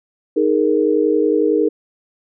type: chord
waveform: sine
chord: D# suspended fourth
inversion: none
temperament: equal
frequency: 311.1 / 415.3 / 466.2 Hz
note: D#4 / G#4 / A#4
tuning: 0 / 0 / 0 cents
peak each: -17 dBFS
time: 0.36-1.69 s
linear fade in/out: 10 ms
effects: none